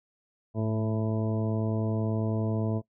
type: harmonic tone with a mistuned harmonic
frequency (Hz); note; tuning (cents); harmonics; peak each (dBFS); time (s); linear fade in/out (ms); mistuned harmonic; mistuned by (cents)
110; A2; 0; 1 / 2 / 3 / 4 / 5 / 6 / 8 / 9; -28 / -31 / -36 / -36 / -41 / -37 / -49 / -47; 0.54-2.82; 50; 1; -29
effects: noise-tail reverb RT60 0.1 s tail -21 dB re dry